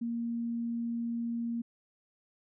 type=tone; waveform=sine; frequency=233.7 Hz; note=A#3; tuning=5 cents sharp; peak=-31 dBFS; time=0.01-1.62 s; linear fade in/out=10 ms; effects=none